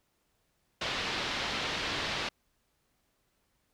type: low-pass noise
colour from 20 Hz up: white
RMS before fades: -34 dBFS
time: 0.81-2.29 s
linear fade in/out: 5 ms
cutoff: 4200 Hz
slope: 24 dB/octave
effects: pink hiss -75 dBFS RMS until 3.73 s